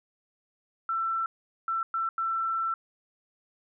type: tone bursts at uneven times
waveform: sine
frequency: 1339 Hz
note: E6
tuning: 27 cents sharp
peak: -26 dBFS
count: 4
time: 0.89-1.26 / 1.68-1.83 / 1.94-2.09 / 2.18-2.74 s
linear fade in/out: 2 ms
effects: none